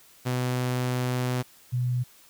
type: tone pair in turn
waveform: sawtooth / sine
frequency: 125.6 / 123.94 Hz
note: B2 / B2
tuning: +30 / +7 cents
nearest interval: unison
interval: 23 cents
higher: first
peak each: -21 / -23 dBFS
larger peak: first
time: 0.25-1.43 / 1.72-2.04 s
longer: first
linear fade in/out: 20 ms
effects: white hiss -55 dBFS RMS until 2.29 s